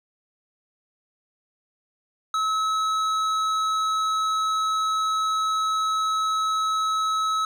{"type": "tone with hard clipping", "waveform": "sine", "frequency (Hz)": 1292, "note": "E6", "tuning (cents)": -35, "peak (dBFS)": -23, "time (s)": [2.34, 7.45], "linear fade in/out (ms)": 2, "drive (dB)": 10, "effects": []}